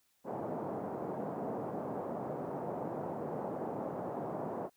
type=band-pass noise; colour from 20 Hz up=white; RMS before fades=-39 dBFS; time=0.24-4.7 s; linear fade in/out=50 ms; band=130 to 790 Hz; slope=24 dB/octave; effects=white hiss -74 dBFS RMS until 4.76 s